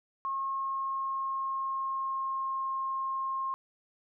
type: tone with pitch glide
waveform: sine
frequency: 1081 to 1068 Hz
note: C#6 to C6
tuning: -44 to +35 cents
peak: -30 dBFS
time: 0.25-3.54 s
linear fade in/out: 0 ms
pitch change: -21 cents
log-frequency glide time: 0.36-2.72 s
effects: none